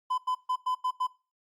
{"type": "tone bursts at uneven times", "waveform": "triangle", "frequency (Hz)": 1012, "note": "B5", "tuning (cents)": 42, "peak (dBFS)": -24, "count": 6, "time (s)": [[0.1, 0.18], [0.27, 0.35], [0.49, 0.56], [0.66, 0.75], [0.84, 0.91], [1, 1.07]], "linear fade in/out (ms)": 10, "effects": ["noise-tail reverb RT60 0.3 s tail -19 dB re dry", "Opus 32 kbps"]}